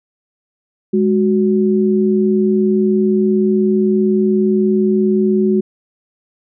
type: tone pair together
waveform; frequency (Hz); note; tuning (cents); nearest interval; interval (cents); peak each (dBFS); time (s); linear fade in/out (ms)
sine; 207.7 / 370.6; G#3 / F#4; 0 / +3; minor seventh; 1003; -13 / -14; 0.93-5.61; 10
effects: none